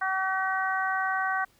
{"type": "harmonic tone", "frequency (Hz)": 380.3, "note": "F#4", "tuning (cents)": 48, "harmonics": [2, 3, 4, 5], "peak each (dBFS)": [-30, -31, -29, -34], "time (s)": [0.01, 1.45], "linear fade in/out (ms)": 10, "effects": ["pink hiss -63 dBFS RMS until 1.59 s"]}